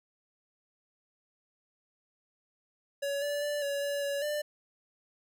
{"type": "tone with pitch steps", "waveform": "square", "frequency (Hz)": [563, 579, 585, 565, 570, 565, 594], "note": ["C#5", "D5", "D5", "C#5", "C#5", "C#5", "D5"], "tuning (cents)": [27, -25, -7, 33, 48, 33, 20], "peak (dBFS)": -31, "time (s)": [3.02, 4.42], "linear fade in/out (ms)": 10, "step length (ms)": 200, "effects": []}